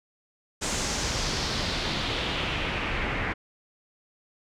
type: noise with low-pass filter sweep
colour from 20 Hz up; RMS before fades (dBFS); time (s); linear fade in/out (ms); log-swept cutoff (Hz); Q
pink; -29; 0.61-3.34; 20; 7500 to 2000; 2.3
effects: none